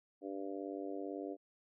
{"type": "harmonic tone", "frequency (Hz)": 98, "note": "G2", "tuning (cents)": 0, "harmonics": [3, 4, 5, 6, 7], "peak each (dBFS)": [-43, -45, -47, -49, -50], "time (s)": [0.21, 1.37], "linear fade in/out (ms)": 50, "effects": []}